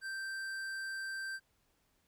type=tone with tanh clipping; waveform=sine; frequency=1566 Hz; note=G6; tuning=2 cents flat; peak=-40 dBFS; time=0.01-1.4 s; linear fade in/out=50 ms; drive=14 dB; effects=pink hiss -75 dBFS RMS until 2.07 s